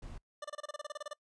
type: noise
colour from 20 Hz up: brown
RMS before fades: -45 dBFS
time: 0.02-0.18 s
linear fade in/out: 5 ms
type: tone bursts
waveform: 25% pulse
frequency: 593 Hz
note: D5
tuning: 17 cents sharp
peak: -35 dBFS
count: 14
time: 0.42-1.134 s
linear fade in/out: 5 ms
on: 25 ms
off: 28 ms
effects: noise-tail reverb RT60 0.1 s tail -24 dB re dry + resampled to 22050 Hz